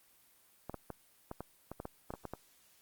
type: clicks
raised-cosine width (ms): 1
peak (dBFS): -26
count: 12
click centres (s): 0.696 / 0.743 / 0.903 / 1.314 / 1.406 / 1.716 / 1.801 / 1.854 / 2.105 / 2.138 / 2.253 / 2.336
effects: white hiss -66 dBFS RMS until 2.81 s + Opus 32 kbps

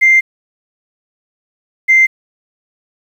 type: tone pair in turn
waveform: sine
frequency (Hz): 2093 / 2085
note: C7 / C7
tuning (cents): 0 / -7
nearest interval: unison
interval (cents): 7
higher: first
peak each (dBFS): -4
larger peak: neither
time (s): 0.01-0.21 / 1.88-2.07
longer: first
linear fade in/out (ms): 20
effects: tanh soft clip ceiling -1 dBFS + 7-bit

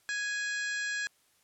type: harmonic tone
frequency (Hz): 830.6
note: G#5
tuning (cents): 0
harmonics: 2 / 3 / 4 / 5 / 6 / 7 / 8 / 9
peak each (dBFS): -32 / -42 / -45 / -44 / -49 / -47 / -53 / -43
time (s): 0.09-1.07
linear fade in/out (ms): 0
effects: white hiss -68 dBFS RMS until 1.43 s + low-pass 12000 Hz 12 dB/octave

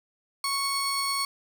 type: tone pair together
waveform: 30% pulse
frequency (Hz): 1106 / 4415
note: C#6 / C#8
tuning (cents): -4 / -8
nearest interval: 2 octaves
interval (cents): 2396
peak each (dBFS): -26 / -26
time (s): 0.44-1.25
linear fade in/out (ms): 2
effects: none

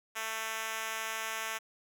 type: tone with high-pass filter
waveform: 5% pulse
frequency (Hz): 222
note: A3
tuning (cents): +16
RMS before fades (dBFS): -37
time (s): 0.15-1.59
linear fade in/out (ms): 20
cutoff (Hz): 720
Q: 0.55
effects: none

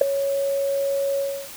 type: tone with ADSR envelope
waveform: sine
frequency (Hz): 554.4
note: C#5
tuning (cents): 0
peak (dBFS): -5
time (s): 0.01-1.49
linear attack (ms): 6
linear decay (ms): 4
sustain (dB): -15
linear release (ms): 310
effects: tanh soft clip ceiling -5 dBFS + white hiss -39 dBFS RMS until 1.56 s

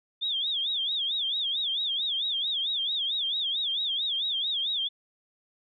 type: tone with vibrato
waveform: sine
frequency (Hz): 3478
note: A7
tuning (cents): -21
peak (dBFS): -26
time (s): 0.21-4.89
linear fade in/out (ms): 20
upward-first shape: sine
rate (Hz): 4.5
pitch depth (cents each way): 170
effects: none

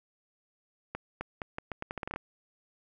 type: accelerating click train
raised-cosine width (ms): 0.5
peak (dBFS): -20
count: 13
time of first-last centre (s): 0.95-2.161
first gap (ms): 260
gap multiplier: 0.8
effects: none

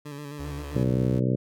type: tone with vibrato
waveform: 20% pulse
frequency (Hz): 145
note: D3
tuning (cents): -22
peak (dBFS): -31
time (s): 0.05-0.84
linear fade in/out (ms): 10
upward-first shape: square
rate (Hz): 7.6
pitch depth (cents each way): 36
type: tone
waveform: 35% pulse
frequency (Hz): 71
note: C#2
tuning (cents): +42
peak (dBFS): -33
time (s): 0.39-1.2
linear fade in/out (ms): 10
type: harmonic tone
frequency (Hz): 63.4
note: B1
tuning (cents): +46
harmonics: 2 / 3 / 4 / 5 / 6 / 7 / 8 / 9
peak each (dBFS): -24 / -28 / -30 / -32 / -34 / -35 / -36 / -37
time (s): 0.75-1.36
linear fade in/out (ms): 10
effects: none

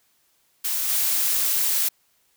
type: noise with level steps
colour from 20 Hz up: blue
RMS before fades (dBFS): -25 / -22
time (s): 0.64-1.89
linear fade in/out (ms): 10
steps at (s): 0.88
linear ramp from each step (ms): 20
effects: white hiss -65 dBFS RMS until 2.36 s

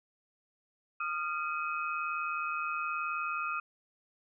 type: tone cluster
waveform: sine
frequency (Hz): 1222 / 1381 / 2532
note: D#6 / F6 / D#7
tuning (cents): -32 / -20 / +30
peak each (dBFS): -35 / -36 / -38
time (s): 1-3.6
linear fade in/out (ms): 5
effects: none

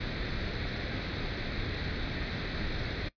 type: noise with comb filter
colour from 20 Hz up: pink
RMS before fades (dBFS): -34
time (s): 0-3.09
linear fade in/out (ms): 10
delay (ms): 0.51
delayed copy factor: +0.55
effects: noise-tail reverb RT60 0.1 s tail -19 dB re dry + resampled to 11025 Hz

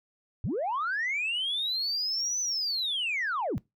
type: linear two-way sweep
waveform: sine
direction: up then down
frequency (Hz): 74.6 to 6100 to 74.6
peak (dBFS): -26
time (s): 0.44-3.58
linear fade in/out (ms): 0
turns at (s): 2.4
effects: noise-tail reverb RT60 0.2 s tail -23 dB re dry + tanh soft clip ceiling -24 dBFS

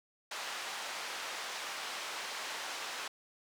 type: band-pass noise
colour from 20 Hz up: pink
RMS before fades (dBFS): -41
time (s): 0.31-3.08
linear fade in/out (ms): 5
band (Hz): 830 to 6200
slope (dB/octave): 12
effects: none

